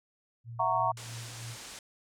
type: tone with tremolo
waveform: sine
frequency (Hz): 116.6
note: A#2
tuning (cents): +1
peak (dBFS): -39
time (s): 0.44-1.57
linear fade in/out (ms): 50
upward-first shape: sine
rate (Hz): 3.1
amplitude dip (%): 55
type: chord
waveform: sine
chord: F# dominant seventh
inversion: third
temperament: just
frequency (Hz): 666 / 740 / 925 / 1110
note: E5 / F#5 / A#5 / C#6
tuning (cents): +18 / 0 / -14 / +2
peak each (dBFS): -33 / -32 / -29 / -30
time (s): 0.59-0.92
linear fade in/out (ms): 10
type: low-pass noise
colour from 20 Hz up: white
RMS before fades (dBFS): -46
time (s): 0.97-1.79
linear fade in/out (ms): 2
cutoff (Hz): 8700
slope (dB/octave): 24
effects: none